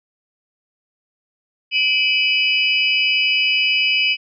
sine tone cluster, 2339 / 2557 / 2970 / 4909 Hz, D7 / D#7 / F#7 / D#8, -8 / +47 / +6 / -24 cents, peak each -23 / -18 / -18 / -27 dBFS, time 1.71-4.17 s, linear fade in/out 50 ms, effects none

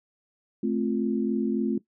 sine chord, F major, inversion first, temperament just, 218.3 / 261.9 / 349.2 Hz, A3 / C4 / F4, -13 / +2 / 0 cents, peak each -26 / -28 / -29 dBFS, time 0.63-1.78 s, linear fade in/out 5 ms, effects noise-tail reverb RT60 0.1 s tail -17 dB re dry

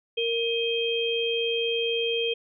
sine tone cluster, 463.3 / 2526 / 3192 Hz, A#4 / D#7 / G7, -11 / +26 / +31 cents, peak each -26 / -32 / -28 dBFS, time 0.17-2.34 s, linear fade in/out 10 ms, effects none

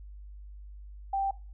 sine tone, 784 Hz, G5, in tune, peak -26 dBFS, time 1.13-1.31 s, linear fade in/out 5 ms, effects noise-tail reverb RT60 0.3 s tail -17 dB re dry + added 50 Hz sine -43 dBFS peak until 1.53 s

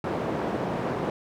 white band-pass noise, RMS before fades -29 dBFS, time 0.04-1.1 s, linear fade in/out 2 ms, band 120 to 630 Hz, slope 12 dB/octave, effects none

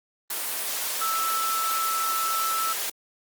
sine tone in noise, 1318.5 Hz, E6, in tune, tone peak -25 dBFS, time 1.01-2.73 s, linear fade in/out 5 ms, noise white, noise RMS -29 dBFS, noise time 0.3-2.9 s, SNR +1 dB, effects high-pass 400 Hz 12 dB/octave + Opus 24 kbps

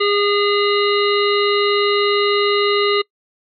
harmonic tone with a mistuned harmonic, 408.3 Hz, G#4, 29 cents flat, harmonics 1 / 3 / 5 / 7 / 9 / 10, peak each -16 / -21 / -23 / -24 / -26 / -26 dBFS, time 0-3.02 s, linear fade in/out 10 ms, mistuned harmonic 9, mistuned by +31 cents, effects noise-tail reverb RT60 0.1 s tail -24 dB re dry

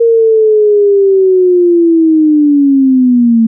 sine linear sweep, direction down, 466.2 to 222.5 Hz, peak -4 dBFS, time 0-3.47 s, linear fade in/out 10 ms, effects none

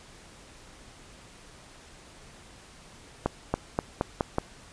accelerating click train, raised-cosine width 1 ms, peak -10 dBFS, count 6, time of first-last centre 3.26-4.384 s, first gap 280 ms, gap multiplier 0.89, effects pink hiss -51 dBFS RMS until 4.72 s + resampled to 22050 Hz

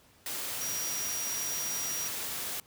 sine tone in noise, 5740 Hz, F8, 47 cents sharp, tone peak -34 dBFS, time 0.61-2.08 s, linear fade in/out 2 ms, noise white, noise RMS -36 dBFS, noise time 0.26-2.6 s, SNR -1 dB, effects pink hiss -61 dBFS RMS until 2.66 s + high-pass 60 Hz 12 dB/octave

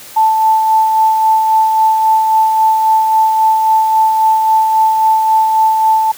sine tone with tremolo, 880 Hz, A5, in tune, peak -6 dBFS, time 0.16-6.12 s, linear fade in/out 10 ms, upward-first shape sine, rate 3.7 Hz, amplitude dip 35%, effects white hiss -34 dBFS RMS until 6.17 s

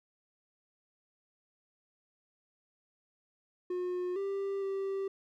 triangle tone with pitch steps, 360.2 / 394.1 / 389.8 Hz, F#4 / G4 / G4, -46 / +9 / -10 cents, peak -30 dBFS, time 3.7-5.08 s, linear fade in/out 5 ms, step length 460 ms, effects none

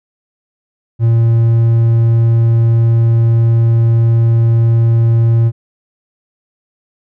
triangle tone, 115.2 Hz, A#2, 20 cents flat, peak -5 dBFS, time 0.99-5.52 s, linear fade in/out 50 ms, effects none

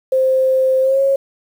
sine tone with pitch glide, 523.3 to 546.2 Hz, C5 to C#5, 0 to -26 cents, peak -11 dBFS, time 0.12-1.16 s, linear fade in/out 5 ms, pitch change +74 cents, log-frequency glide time 0.81-1.01 s, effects 7-bit

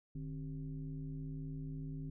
sine tone with frequency modulation, 149.7 Hz, D3, 33 cents sharp, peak -40 dBFS, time 0.15-2.1 s, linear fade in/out 5 ms, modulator 118 Hz, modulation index 0.91, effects none

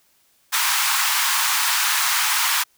pink high-pass noise, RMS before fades -20 dBFS, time 0.52-2.64 s, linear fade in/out 20 ms, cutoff 900 Hz, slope 48 dB/octave, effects white hiss -61 dBFS RMS until 2.77 s

